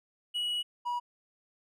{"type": "tone pair in turn", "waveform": "triangle", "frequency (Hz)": [2921, 967.8], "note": ["F#7", "B5"], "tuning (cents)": [-23, -35], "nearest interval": "octave + perfect fifth", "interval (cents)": 1912, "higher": "first", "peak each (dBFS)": -28, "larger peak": "neither", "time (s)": [[0.34, 0.63], [0.85, 1]], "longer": "first", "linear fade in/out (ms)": 20, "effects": []}